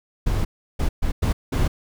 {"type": "noise bursts at uneven times", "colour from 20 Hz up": "brown", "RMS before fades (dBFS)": -20, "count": 5, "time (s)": [[0.26, 0.45], [0.79, 0.89], [1.02, 1.12], [1.22, 1.33], [1.52, 1.68]], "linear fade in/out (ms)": 10, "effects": []}